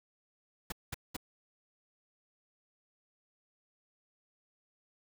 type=noise bursts; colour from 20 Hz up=pink; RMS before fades=-38 dBFS; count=3; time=0.7-1.166 s; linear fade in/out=5 ms; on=22 ms; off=200 ms; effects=none